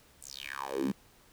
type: tone with high-pass filter sweep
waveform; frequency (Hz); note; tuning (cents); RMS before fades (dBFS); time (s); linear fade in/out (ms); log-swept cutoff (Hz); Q
10% pulse; 68.3; C#2; -25; -36; 0.21-0.92; 10; 9300 to 180; 5.9
effects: pink hiss -61 dBFS RMS until 1.32 s